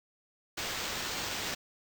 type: noise with sample-and-hold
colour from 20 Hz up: white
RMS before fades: -36 dBFS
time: 0.57-1.55 s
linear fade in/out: 10 ms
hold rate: 11025 Hz
effects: none